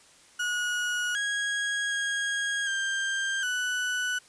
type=tone with pitch steps; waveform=35% pulse; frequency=1454 / 1648 / 1638 / 1586 / 1487 Hz; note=F#6 / G#6 / G#6 / G6 / F#6; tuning=-31 / -14 / -24 / +20 / +8 cents; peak=-25 dBFS; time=0.39-4.19 s; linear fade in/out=10 ms; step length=760 ms; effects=white hiss -56 dBFS RMS until 4.28 s + resampled to 22050 Hz